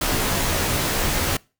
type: noise with comb filter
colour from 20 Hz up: pink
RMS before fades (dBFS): -22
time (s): 0.01-1.37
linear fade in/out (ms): 5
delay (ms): 17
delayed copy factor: -0.85
effects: noise-tail reverb RT60 0.3 s tail -24 dB re dry